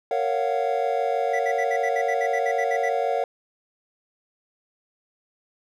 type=chord; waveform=triangle; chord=Gb major seventh; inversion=first; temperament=just; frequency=462.5 / 555 / 693.7 / 740 Hz; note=Bb4 / Db5 / F5 / Gb5; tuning=-14 / +2 / -12 / 0 cents; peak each=-25 dBFS; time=0.11-3.24 s; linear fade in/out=2 ms
type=tone bursts; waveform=triangle; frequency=1975.5 Hz; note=B6; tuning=in tune; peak=-25 dBFS; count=13; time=1.33-2.894 s; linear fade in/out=10 ms; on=64 ms; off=61 ms
effects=none